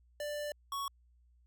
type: tone pair in turn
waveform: square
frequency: 590 / 1113.1 Hz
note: D5 / C#6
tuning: +8 / +7 cents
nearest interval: major seventh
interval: 1099 cents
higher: second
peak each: -37 / -36 dBFS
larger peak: second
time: 0.2-0.52 / 0.72-0.88 s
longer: first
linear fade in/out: 2 ms
effects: added 60 Hz sine -63 dBFS peak until 1.46 s